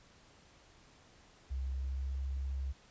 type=tone with pitch glide; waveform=sine; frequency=65.9 to 67.32 Hz; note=C2 to C2; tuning=+13 to +50 cents; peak=-34 dBFS; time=1.5-2.73 s; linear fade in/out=20 ms; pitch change=+37 cents; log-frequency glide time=1.63-2.21 s; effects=pink hiss -62 dBFS RMS until 2.9 s + resampled to 16000 Hz